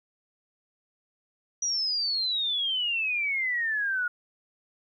sine exponential sweep, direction down, 5860 to 1428 Hz, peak -25 dBFS, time 1.62-4.08 s, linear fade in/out 5 ms, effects 11-bit

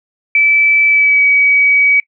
sine tone with pitch glide, 2312 to 2270 Hz, D7 to C#7, -28 to +41 cents, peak -7 dBFS, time 0.35-2 s, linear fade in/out 2 ms, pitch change -31 cents, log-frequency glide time 0.87-1.25 s, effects noise-tail reverb RT60 0.1 s tail -21 dB re dry

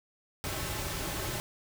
pink noise with comb filter, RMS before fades -35 dBFS, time 0.44-1.4 s, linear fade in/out 0 ms, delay 4.2 ms, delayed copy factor -0.55, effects none

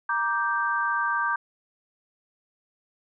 sine chord, G minor, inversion first, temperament just, 940.8 / 1176 / 1568 Hz, Bb5 / D6 / G6, +16 / +2 / 0 cents, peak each -29 / -27 / -26 dBFS, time 0.09-1.36 s, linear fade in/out 5 ms, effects none

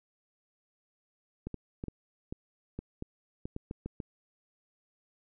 clicks, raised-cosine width 3 ms, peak -24 dBFS, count 12, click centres 1.47 / 1.543 / 1.839 / 1.883 / 2.325 / 2.79 / 3.024 / 3.455 / 3.564 / 3.711 / 3.86 / 4.002 s, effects none

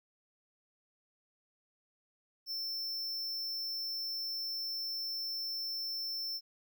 square tone, 5350 Hz, E8, 25 cents sharp, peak -36 dBFS, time 2.46-6.41 s, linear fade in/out 50 ms, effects 13-bit

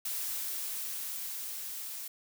blue noise with level ramp, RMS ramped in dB -35 to -41 dBFS, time 0.05-2.08 s, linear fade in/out 5 ms, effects none

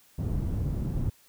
white low-pass noise, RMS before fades -29 dBFS, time 0.18-1.1 s, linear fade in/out 10 ms, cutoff 120 Hz, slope 12 dB/octave, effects white hiss -60 dBFS RMS until 1.28 s

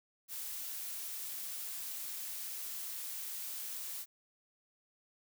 blue noise, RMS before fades -42 dBFS, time 0.28-4.06 s, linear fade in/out 50 ms, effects none

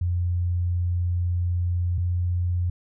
sine tone pair in turn, 88 / 88.42 Hz, F2 / F2, +14 / +22 cents, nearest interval unison, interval 8 cents, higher second, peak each -21 dBFS, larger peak neither, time 0.01-1.98 / 1.98-2.7 s, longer first, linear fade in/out 5 ms, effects none

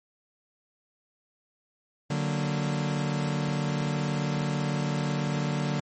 40% pulse chord, D augmented, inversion none, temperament equal, 146.83 / 185 / 233.1 Hz, D3 / F#3 / A#3, 0 / 0 / 0 cents, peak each -27 / -32 / -33 dBFS, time 2.1-5.8 s, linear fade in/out 5 ms, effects MP3 32 kbps

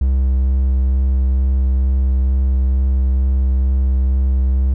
triangle tone with vibrato, 65.41 Hz, C2, in tune, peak -10 dBFS, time 0.01-4.74 s, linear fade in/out 5 ms, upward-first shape sine, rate 2.2 Hz, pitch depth 12 cents each way, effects none

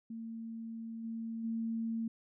sine tone with level steps, 226.8 Hz, A#3, 47 cents flat, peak -40 / -37 / -33 dBFS, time 0.1-2.08 s, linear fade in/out 5 ms, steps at 1.03 / 1.43 s, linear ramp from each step 20 ms, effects none

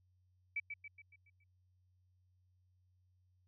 sine tone with echo, 2300 Hz, D7, 37 cents flat, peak -35 dBFS, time 0.56-0.6 s, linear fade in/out 5 ms, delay 140 ms, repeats 6, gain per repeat -6 dB, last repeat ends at 1.44 s, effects added 91 Hz sine -70 dBFS peak until 3.47 s

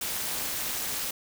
white noise with amplitude modulation, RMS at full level -28 dBFS, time 0.01-1.11 s, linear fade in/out 5 ms, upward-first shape sine, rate 278 Hz, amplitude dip 85%, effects none

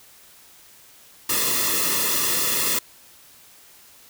white noise with comb filter, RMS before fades -22 dBFS, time 1.29-2.79 s, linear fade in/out 5 ms, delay 1.3 ms, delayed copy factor -0.9, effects white hiss -50 dBFS RMS until 4.09 s

